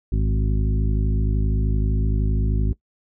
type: harmonic tone with a mistuned harmonic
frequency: 52.9 Hz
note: G#1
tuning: 33 cents sharp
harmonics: 1 / 2 / 3 / 4 / 5 / 7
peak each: -19 / -25 / -29 / -31 / -33 / -36 dBFS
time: 0.12-2.73 s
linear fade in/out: 5 ms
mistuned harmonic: 1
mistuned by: +77 cents
effects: noise-tail reverb RT60 0.1 s tail -19 dB re dry